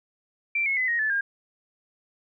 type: tone with pitch steps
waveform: sine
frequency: 2349 / 2179 / 2021 / 1875.2 / 1739.5 / 1613.7 Hz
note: D7 / C#7 / B6 / A#6 / A6 / G6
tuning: 0 / -30 / +39 / +10 / -20 / +50 cents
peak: -22 dBFS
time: 0.55-1.21 s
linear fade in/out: 5 ms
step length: 110 ms
effects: none